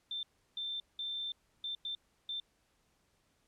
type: tone bursts at uneven times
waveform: sine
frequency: 3566 Hz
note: A7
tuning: 22 cents sharp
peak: -36 dBFS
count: 6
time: 0.11-0.23 / 0.57-0.8 / 0.99-1.32 / 1.64-1.75 / 1.85-1.95 / 2.29-2.4 s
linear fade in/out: 2 ms
effects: pink hiss -74 dBFS RMS until 3.47 s + low-pass 11000 Hz 12 dB/octave